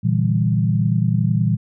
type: chord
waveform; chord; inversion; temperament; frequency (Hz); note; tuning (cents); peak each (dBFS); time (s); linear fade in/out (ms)
sine; E half-diminished seventh; second; equal; 116.54 / 146.83 / 164.81 / 196; Bb2 / D3 / E3 / G3; 0 / 0 / 0 / 0; -18 / -24 / -20 / -22; 0.03-1.57; 20
effects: none

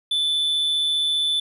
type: tone with amplitude modulation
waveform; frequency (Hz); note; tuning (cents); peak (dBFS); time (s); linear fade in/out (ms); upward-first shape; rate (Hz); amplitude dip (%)
triangle; 3500; A7; -10; -16; 0.11-1.4; 5; sine; 155; 35
effects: resampled to 32000 Hz

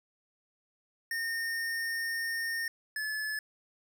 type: tone pair in turn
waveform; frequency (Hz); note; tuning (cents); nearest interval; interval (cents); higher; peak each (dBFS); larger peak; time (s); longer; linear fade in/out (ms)
square; 1831 / 1724.1; A#6 / A6; -32 / -36; minor second; 104; first; -32 / -33; first; 1.11-2.68 / 2.96-3.39; first; 2
effects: none

